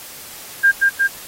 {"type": "tone with echo", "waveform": "sine", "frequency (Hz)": 1601, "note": "G6", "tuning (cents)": 36, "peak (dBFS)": -8, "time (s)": [0.63, 0.72], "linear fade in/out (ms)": 20, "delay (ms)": 180, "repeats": 2, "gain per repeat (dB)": -2, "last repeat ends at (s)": 1.08, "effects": ["white hiss -36 dBFS RMS until 1.27 s", "AAC 48 kbps"]}